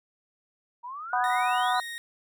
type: exponential sweep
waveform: sine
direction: up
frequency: 932.3 to 4186 Hz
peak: -35 dBFS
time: 0.83-1.81 s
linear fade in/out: 20 ms
type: harmonic tone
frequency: 246.9 Hz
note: B3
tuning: in tune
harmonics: 3 / 4 / 5 / 6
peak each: -26 / -28 / -30 / -32 dBFS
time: 1.13-1.8 s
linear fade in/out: 2 ms
type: tone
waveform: 30% pulse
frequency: 1864.7 Hz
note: A#6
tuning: in tune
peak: -32 dBFS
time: 1.24-1.98 s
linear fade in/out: 0 ms
effects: none